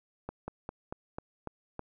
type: slowing click train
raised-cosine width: 1 ms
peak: -23 dBFS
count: 7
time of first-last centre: 0.29-1.793 s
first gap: 190 ms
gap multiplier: 1.11
effects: none